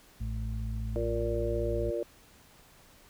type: harmonic tone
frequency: 55 Hz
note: A1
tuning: in tune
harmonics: 1 / 2 / 4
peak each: -33 / -36 / -43 dBFS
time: 0.2-1.91 s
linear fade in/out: 10 ms
type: chord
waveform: sine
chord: Bb major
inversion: second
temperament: just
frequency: 349.6 / 466.2 / 582.7 Hz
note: F4 / Bb4 / D5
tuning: +2 / 0 / -14 cents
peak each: -34 dBFS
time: 0.96-2.03 s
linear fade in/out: 0 ms
effects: pink hiss -58 dBFS RMS until 3.09 s